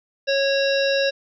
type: harmonic tone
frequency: 550 Hz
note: C#5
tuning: 14 cents flat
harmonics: 1 / 3 / 5 / 7 / 9 / 10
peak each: -19 / -26 / -28 / -28 / -34 / -31 dBFS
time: 0.27-1.11 s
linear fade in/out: 20 ms
effects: none